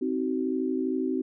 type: chord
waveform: sine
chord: C diminished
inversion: none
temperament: just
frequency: 261.6 / 314 / 376.7 Hz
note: C4 / Eb4 / Gb4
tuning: 0 / +16 / +31 cents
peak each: -28 / -31 / -30 dBFS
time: 0.01-1.22 s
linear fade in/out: 10 ms
effects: none